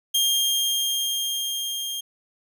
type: tone with level ramp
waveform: sawtooth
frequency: 3213 Hz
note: G7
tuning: 42 cents sharp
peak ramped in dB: -15 to -25 dBFS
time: 0.14-2.01 s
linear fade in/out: 10 ms
effects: none